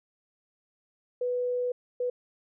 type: tone bursts at uneven times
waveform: sine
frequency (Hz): 493.9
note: B4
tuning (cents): 0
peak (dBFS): -26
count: 2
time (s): 1.21-1.72 / 2-2.1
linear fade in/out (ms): 5
effects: none